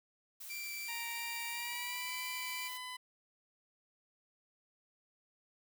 blue noise, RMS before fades -48 dBFS, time 0.4-2.78 s, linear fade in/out 10 ms
sawtooth tone with vibrato, 2342 Hz, D7, 5 cents flat, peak -38 dBFS, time 0.49-2.69 s, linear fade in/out 20 ms, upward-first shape sine, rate 2.9 Hz, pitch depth 9 cents each way
15% pulse tone with pitch glide, 932.3 to 1005 Hz, A#5 to B5, 0 to +30 cents, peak -36 dBFS, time 0.88-2.97 s, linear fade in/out 10 ms, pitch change +130 cents, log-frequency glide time 1.48-2.14 s
effects none

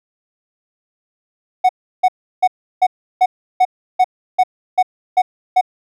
triangle tone bursts, 740 Hz, F#5, in tune, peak -6 dBFS, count 11, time 1.64-5.612 s, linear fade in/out 10 ms, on 52 ms, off 340 ms, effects none

